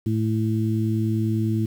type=harmonic tone; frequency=110 Hz; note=A2; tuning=in tune; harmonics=1 / 2 / 3; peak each=-22 / -25 / -27 dBFS; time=0.06-1.66 s; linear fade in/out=5 ms; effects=8-bit